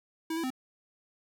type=tone with pitch steps; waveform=square; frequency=323.1 / 331.7 / 258.1 Hz; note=E4 / E4 / C4; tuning=-35 / +11 / -23 cents; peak=-31 dBFS; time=0.3-0.504 s; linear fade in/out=5 ms; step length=68 ms; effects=none